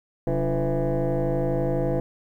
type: tone with frequency modulation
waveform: sine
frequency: 185 Hz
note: F#3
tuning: in tune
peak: -19 dBFS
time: 0.27-2 s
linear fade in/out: 2 ms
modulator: 159 Hz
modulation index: 2.9
effects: tanh soft clip ceiling -19 dBFS + 10-bit